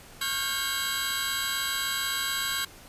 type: tone cluster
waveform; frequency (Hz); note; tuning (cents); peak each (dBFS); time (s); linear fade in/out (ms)
20% pulse; 1093 / 1400 / 1550 / 1606 / 3910; C#6 / F6 / G6 / G6 / B7; -25 / +4 / -20 / +41 / -18; -30 / -32 / -32 / -28 / -26; 0.21-2.65; 5
effects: pink hiss -49 dBFS RMS until 2.88 s + resampled to 32000 Hz